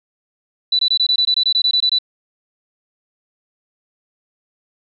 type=tone bursts; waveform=sine; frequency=3971 Hz; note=B7; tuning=9 cents sharp; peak=-12 dBFS; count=14; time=0.72-1.987 s; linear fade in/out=5 ms; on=71 ms; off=21 ms; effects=none